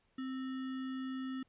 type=tone with sample-and-hold; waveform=sine; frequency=261.6 Hz; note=C4; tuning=in tune; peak=-37 dBFS; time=0.18-1.43 s; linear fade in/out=5 ms; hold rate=1575 Hz; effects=pink hiss -75 dBFS RMS until 1.48 s + resampled to 8000 Hz